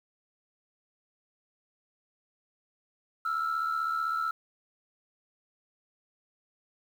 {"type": "tone pair together", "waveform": "sine", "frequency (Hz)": [1321.1, 1396.9], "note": ["E6", "F6"], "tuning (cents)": [3, 0], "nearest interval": "minor second", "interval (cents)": 97, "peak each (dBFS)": [-27, -32], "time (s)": [3.25, 4.31], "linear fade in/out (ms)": 5, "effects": ["tanh soft clip ceiling -24 dBFS", "9-bit"]}